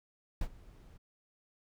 brown noise with ADSR envelope, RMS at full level -33 dBFS, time 0.41-0.98 s, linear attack 4 ms, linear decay 64 ms, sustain -21 dB, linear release 15 ms, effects none

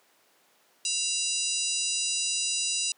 harmonic tone with a mistuned harmonic, 987.8 Hz, B5, in tune, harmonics 3 / 4 / 5 / 6 / 7 / 8 / 9, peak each -34 / -34 / -34 / -34 / -34 / -34 / -34 dBFS, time 0.85-2.92 s, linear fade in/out 2 ms, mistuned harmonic 3, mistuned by -110 cents, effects pink hiss -63 dBFS RMS until 2.97 s + high-pass 400 Hz 12 dB/octave

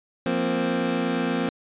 25% pulse chord, F suspended fourth, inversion none, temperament equal, 174.61 / 233.1 / 261.6 Hz, F3 / Bb3 / C4, 0 / 0 / 0 cents, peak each -25 / -23 / -22 dBFS, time 0.26-1.49 s, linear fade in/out 2 ms, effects resampled to 8000 Hz

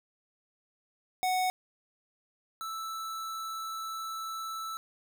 square tone pair in turn, 740 / 1318.5 Hz, F#5 / E6, 0 / 0 cents, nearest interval minor seventh, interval 1000 cents, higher second, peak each -27 / -36 dBFS, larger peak first, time 1.23-1.5 / 2.61-4.77 s, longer second, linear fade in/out 0 ms, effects none

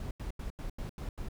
brown noise bursts, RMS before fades -38 dBFS, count 7, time 0-1.286 s, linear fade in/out 2 ms, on 110 ms, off 86 ms, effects none

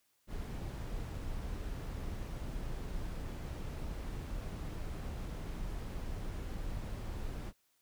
brown noise, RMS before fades -40 dBFS, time 0.27-7.53 s, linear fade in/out 50 ms, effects white hiss -75 dBFS RMS until 7.81 s

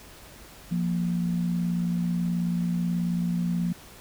sine tone pair together, 174.61 / 233.1 Hz, F3 / A#3, 0 / 0 cents, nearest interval perfect fourth, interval 500 cents, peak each -24 / -32 dBFS, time 0.71-3.73 s, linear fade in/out 10 ms, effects added 50 Hz sine -55 dBFS peak until 4 s + pink hiss -48 dBFS RMS until 4 s

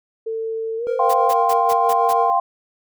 sine tone with pitch glide, 447.8 to 514.4 Hz, A4 to C5, +30 to -30 cents, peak -22 dBFS, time 0.26-1.32 s, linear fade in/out 10 ms, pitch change +240 cents, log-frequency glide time 0.77-0.92 s
triangle tone with tremolo, 466.2 Hz, A#4, in tune, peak -18 dBFS, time 0.87-2.3 s, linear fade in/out 0 ms, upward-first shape sine, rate 6.2 Hz, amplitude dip 50%
sine chord, F suspended second, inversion none, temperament just, 698.5 / 785.8 / 1047.7 Hz, F5 / G5 / C6, 0 / +4 / +2 cents, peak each -19 dBFS, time 0.99-2.4 s, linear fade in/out 5 ms
white noise bursts, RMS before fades -31 dBFS, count 6, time 1.09-2.134 s, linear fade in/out 10 ms, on 49 ms, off 150 ms
effects none

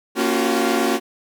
sawtooth chord, Gb major seventh, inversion first, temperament equal with one note detuned, 233.1 / 277.2 / 349.2 / 377.8 Hz, Bb3 / Db4 / F4 / Gb4, 0 / 0 / 0 / +36 cents, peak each -19 dBFS, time 0.15-1 s, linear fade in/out 50 ms, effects none

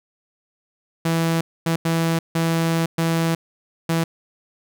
sawtooth tone bursts at uneven times, 164.81 Hz, E3, in tune, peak -14 dBFS, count 6, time 1.05-1.41 / 1.66-1.76 / 1.85-2.19 / 2.35-2.86 / 2.98-3.35 / 3.89-4.04 s, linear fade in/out 5 ms, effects none

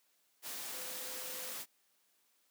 sine tone in noise, 510 Hz, C5, 44 cents flat, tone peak -53 dBFS, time 0.71-1.56 s, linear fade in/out 50 ms, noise white, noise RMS -43 dBFS, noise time 0.42-1.66 s, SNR -13 dB, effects white hiss -74 dBFS RMS until 2.5 s + high-pass 200 Hz 12 dB/octave

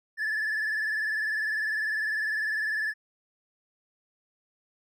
triangle tone with vibrato, 1736 Hz, A6, 24 cents flat, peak -24 dBFS, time 0.17-2.94 s, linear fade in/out 50 ms, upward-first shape triangle, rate 20 Hz, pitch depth 70 cents each way, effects tanh soft clip ceiling -20 dBFS

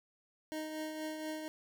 25% pulse tone with tremolo, 311.1 Hz, D#4, in tune, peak -33 dBFS, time 0.52-1.48 s, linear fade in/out 0 ms, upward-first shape triangle, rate 4.2 Hz, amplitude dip 45%, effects none

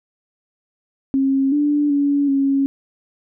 sine tone with pitch steps, 270.2 / 292.9 / 284.4 / 274.7 Hz, C#4 / D4 / C#4 / C#4, -44 / -5 / +45 / -16 cents, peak -14 dBFS, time 1.14-2.66 s, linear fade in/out 0 ms, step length 380 ms, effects none

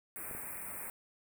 white band-stop noise, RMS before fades -43 dBFS, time 0.16-0.9 s, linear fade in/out 0 ms, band 2500 to 8100 Hz, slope 96 dB/octave
clicks, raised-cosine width 2 ms, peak -34 dBFS, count 2, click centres 0.312 / 0.35 s
effects none

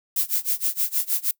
violet noise with tremolo, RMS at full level -21 dBFS, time 0.16-1.31 s, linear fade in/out 2 ms, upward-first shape sine, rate 6.4 Hz, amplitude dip 95%, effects noise-tail reverb RT60 0.1 s tail -24 dB re dry

